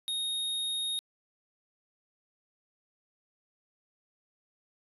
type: tone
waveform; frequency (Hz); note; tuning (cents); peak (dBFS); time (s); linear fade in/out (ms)
square; 3726; A#7; -2; -31; 0.08-0.99; 0
effects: resampled to 32000 Hz